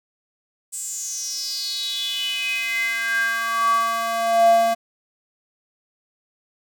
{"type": "tone with high-pass filter sweep", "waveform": "square", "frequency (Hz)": 228.8, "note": "A#3", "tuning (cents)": -32, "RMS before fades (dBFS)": -22, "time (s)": [0.72, 4.75], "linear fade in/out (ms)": 20, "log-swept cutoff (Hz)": [8200, 570], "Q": 7.7, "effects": []}